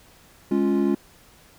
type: chord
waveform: triangle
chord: Db major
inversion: second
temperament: equal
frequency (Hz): 207.7 / 277.2 / 349.2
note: Ab3 / Db4 / F4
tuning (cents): 0 / 0 / 0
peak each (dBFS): -21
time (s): 0.51-0.95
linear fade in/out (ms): 5
effects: pink hiss -53 dBFS RMS until 1.58 s